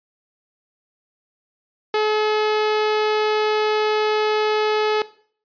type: tone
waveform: sawtooth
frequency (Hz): 427.7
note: A4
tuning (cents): -49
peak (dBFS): -13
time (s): 1.94-5.02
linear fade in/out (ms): 2
effects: noise-tail reverb RT60 0.5 s tail -18 dB re dry + resampled to 11025 Hz